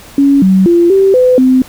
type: tone with pitch steps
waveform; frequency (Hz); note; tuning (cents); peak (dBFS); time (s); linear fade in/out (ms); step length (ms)
sine; 279.2 / 189.6 / 343.6 / 388.2 / 505 / 257.9; C#4 / F#3 / F4 / G4 / B4 / C4; +13 / +43 / -28 / -17 / +39 / -25; -4; 0.18-1.62; 2; 240
effects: pink hiss -35 dBFS RMS until 1.68 s